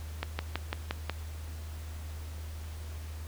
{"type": "slowing click train", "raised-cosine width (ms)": 0.3, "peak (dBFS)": -15, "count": 6, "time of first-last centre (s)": [0.23, 1.097], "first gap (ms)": 160, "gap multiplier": 1.04, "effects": ["added 78 Hz sine -38 dBFS peak until 3.27 s", "pink hiss -51 dBFS RMS until 3.27 s"]}